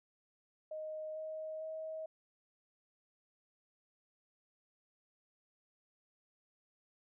sine tone with pitch steps, 622.3 / 628.4 / 634.6 Hz, D#5 / D#5 / D#5, 0 / +17 / +34 cents, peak -40 dBFS, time 0.71-2.06 s, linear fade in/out 5 ms, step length 450 ms, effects none

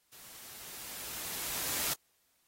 white noise with level ramp, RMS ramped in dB -53 to -32 dBFS, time 0.12-1.94 s, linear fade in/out 10 ms, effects white hiss -73 dBFS RMS until 2.47 s + AAC 48 kbps

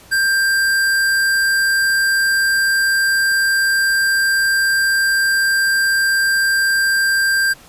square tone, 1584 Hz, G6, 18 cents sharp, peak -14 dBFS, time 0.11-7.54 s, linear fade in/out 20 ms, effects pink hiss -44 dBFS RMS until 7.68 s + resampled to 32000 Hz

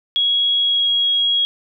sine tone with pitch glide, 3322 to 3301 Hz, G#7 to G#7, 0 to -11 cents, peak -14 dBFS, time 0.16-1.45 s, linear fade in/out 0 ms, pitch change -11 cents, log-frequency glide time 0.59-0.89 s, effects none

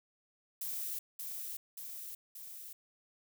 violet noise with echo, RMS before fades -39 dBFS, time 0.61-0.99 s, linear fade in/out 5 ms, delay 580 ms, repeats 3, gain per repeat -3 dB, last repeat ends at 2.73 s, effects none

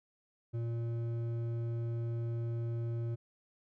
triangle tone with hard clipping, 116.54 Hz, A#2, in tune, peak -35 dBFS, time 0.53-3.16 s, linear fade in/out 20 ms, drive 12 dB, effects none

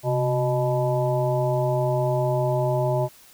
harmonic tone with a mistuned harmonic, 123.47 Hz, B2, in tune, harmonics 1 / 3 / 5 / 7 / 8, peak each -23 / -28 / -24 / -30 / -36 dBFS, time 0.03-3.09 s, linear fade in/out 50 ms, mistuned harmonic 1, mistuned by +120 cents, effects white hiss -51 dBFS RMS until 3.33 s

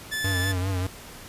sawtooth tone, 1744 Hz, A6, 16 cents flat, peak -23 dBFS, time 0.11-0.53 s, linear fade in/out 20 ms
square tone with vibrato, 93.5 Hz, F#2, 19 cents sharp, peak -25 dBFS, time 0.24-0.87 s, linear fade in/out 5 ms, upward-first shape triangle, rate 5 Hz, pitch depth 83 cents each way
effects pink hiss -43 dBFS RMS until 1.28 s + resampled to 32000 Hz

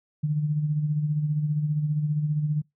sine tone with tremolo, 150.3 Hz, D3, 40 cents sharp, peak -20 dBFS, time 0.23-2.62 s, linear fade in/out 10 ms, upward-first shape sine, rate 15 Hz, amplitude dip 50%, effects noise-tail reverb RT60 0.2 s tail -26 dB re dry

